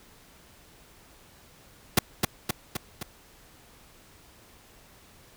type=noise with echo; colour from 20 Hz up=pink; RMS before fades=-18 dBFS; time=1.97-1.99 s; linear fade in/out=5 ms; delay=260 ms; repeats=4; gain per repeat=-4 dB; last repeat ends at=3.03 s; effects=pink hiss -55 dBFS RMS until 5.36 s